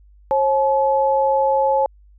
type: tone pair together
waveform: sine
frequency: 539.9 / 857 Hz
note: C#5 / A5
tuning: -46 / -46 cents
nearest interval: minor sixth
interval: 800 cents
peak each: -17 dBFS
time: 0.31-1.86 s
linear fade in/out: 0 ms
effects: added 50 Hz sine -46 dBFS peak until 2.18 s